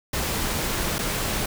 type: noise with dropouts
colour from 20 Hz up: pink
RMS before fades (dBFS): -26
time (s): 0.13-1.46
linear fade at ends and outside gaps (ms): 5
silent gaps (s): 0.984-0.989
effects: none